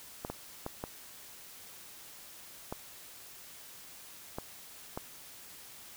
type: clicks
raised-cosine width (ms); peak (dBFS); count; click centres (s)
1; -22; 7; 0.249 / 0.3 / 0.664 / 0.839 / 2.725 / 4.385 / 4.975
effects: white hiss -51 dBFS RMS until 5.96 s